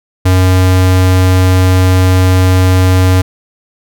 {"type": "tone", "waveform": "square", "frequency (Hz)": 92.5, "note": "F#2", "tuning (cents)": 0, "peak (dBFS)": -6, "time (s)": [0.25, 3.22], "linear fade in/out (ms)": 10, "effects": []}